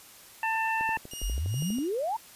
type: harmonic tone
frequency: 892 Hz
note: A5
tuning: 23 cents sharp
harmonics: 1 / 2 / 3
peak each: -28 / -31 / -33 dBFS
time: 0.43-0.97 s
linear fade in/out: 2 ms
type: click train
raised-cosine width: 2 ms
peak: -29 dBFS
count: 13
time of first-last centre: 0.81-1.786 s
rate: 12.3 Hz
type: tone with tremolo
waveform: 15% pulse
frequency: 2855 Hz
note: F7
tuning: 37 cents sharp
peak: -29 dBFS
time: 1.11-1.88 s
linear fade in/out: 2 ms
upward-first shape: sine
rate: 2.3 Hz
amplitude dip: 80%
type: exponential sweep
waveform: sine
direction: up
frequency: 40.93 to 949 Hz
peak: -27 dBFS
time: 1.22-2.17 s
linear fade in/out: 10 ms
effects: white hiss -51 dBFS RMS until 2.35 s + resampled to 32000 Hz